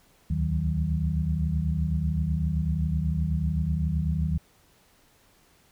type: tone cluster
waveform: sine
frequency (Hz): 69.7 / 77.6 / 156.9 / 187.7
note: C#2 / D#2 / D#3 / F#3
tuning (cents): +10 / -4 / +15 / +25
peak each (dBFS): -33 / -27 / -27 / -32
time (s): 0.3-4.38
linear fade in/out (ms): 5
effects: pink hiss -61 dBFS RMS until 5.71 s

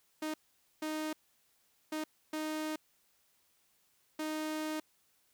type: tone bursts at uneven times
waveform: sawtooth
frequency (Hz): 310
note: D#4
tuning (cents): -6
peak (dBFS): -31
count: 5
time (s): 0.22-0.34 / 0.82-1.13 / 1.92-2.04 / 2.33-2.76 / 4.19-4.8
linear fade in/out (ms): 5
effects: white hiss -72 dBFS RMS until 5.33 s

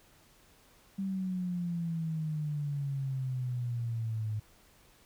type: exponential sweep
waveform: sine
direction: down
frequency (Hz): 196 to 106.2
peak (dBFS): -31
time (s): 0.98-4.4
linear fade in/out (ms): 10
effects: pink hiss -62 dBFS RMS until 5.05 s

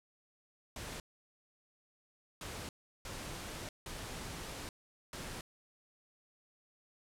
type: noise bursts at uneven times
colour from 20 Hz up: pink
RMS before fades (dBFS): -44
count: 5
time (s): 0.76-1 / 2.41-2.69 / 3.05-3.69 / 3.86-4.69 / 5.13-5.41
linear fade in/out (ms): 2
effects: low-pass 11000 Hz 12 dB/octave

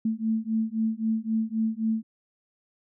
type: beating tone pair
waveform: sine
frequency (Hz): 220 / 223.8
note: A3 / A3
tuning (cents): 0 / +30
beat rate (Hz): 3.8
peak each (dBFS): -27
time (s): 0.05-2.03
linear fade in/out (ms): 5
effects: none

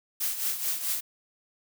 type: noise with tremolo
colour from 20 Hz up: blue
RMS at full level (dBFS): -27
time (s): 0.2-1.01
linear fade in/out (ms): 10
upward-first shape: triangle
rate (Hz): 4.6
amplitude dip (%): 70
effects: none

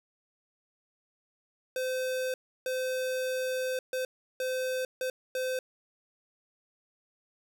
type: tone bursts at uneven times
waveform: square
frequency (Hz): 514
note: C5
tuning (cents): -31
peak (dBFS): -30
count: 6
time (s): 1.76-2.34 / 2.66-3.79 / 3.93-4.05 / 4.4-4.85 / 5.01-5.1 / 5.35-5.59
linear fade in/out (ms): 2
effects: none

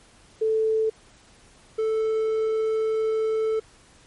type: tone pair in turn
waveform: sine / triangle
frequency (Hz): 440 / 440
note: A4 / A4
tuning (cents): 0 / 0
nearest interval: unison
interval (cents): 0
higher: neither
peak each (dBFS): -19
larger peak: neither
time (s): 0.41-0.9 / 1.78-3.6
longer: second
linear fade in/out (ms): 10
effects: pink hiss -54 dBFS RMS until 4.06 s + MP3 48 kbps

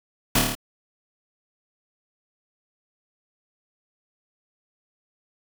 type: noise with echo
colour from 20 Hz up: pink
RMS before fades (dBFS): -19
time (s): 0.35-0.39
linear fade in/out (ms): 5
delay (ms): 27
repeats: 6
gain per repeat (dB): -2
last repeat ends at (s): 0.552
effects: none

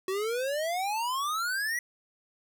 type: exponential sweep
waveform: square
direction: up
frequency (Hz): 370 to 1968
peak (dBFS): -29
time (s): 0.08-1.79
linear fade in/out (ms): 2
effects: none

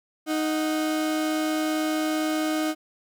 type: tone pair together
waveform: 35% pulse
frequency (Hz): 311.1 / 740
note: D#4 / F#5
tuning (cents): 0 / 0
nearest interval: octave + minor third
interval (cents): 1500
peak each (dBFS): -22 / -32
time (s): 0.26-2.75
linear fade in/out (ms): 50
effects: none

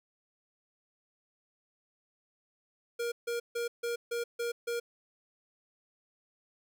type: tone bursts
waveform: square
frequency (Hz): 471.9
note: A#4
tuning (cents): +21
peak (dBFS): -32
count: 7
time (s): 2.99-4.8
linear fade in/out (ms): 10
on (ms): 130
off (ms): 150
effects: none

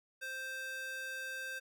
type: tone with high-pass filter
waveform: square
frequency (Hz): 523.3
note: C5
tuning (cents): 0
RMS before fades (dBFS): -42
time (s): 0.21-1.6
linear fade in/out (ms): 20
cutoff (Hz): 1300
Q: 2.5
effects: none

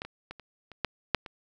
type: clicks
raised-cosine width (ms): 0.3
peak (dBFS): -19 / -25 / -24 / -30 / -30 / -11 / -6 / -25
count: 8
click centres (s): 0.019 / 0.05 / 0.31 / 0.397 / 0.717 / 0.847 / 1.147 / 1.262
effects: none

